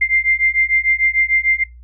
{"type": "beating tone pair", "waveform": "sine", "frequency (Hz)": [2093, 2099.7], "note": ["C7", "C7"], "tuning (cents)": [0, 6], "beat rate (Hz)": 6.7, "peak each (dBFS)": -16, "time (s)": [0.01, 1.64], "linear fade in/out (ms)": 10, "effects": ["noise-tail reverb RT60 0.2 s tail -22 dB re dry", "added 60 Hz sine -37 dBFS peak until 1.83 s"]}